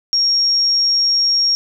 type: tone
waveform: sine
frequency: 5570 Hz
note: F8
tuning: 5 cents flat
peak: -12 dBFS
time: 0.13-1.55 s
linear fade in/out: 0 ms
effects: none